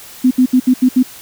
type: tone bursts at uneven times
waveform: sine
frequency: 254.1 Hz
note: B3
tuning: 49 cents sharp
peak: -6 dBFS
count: 6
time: 0.24-0.31 / 0.38-0.46 / 0.53-0.6 / 0.67-0.74 / 0.82-0.89 / 0.96-1.03 s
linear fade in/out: 10 ms
effects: white hiss -36 dBFS RMS until 1.21 s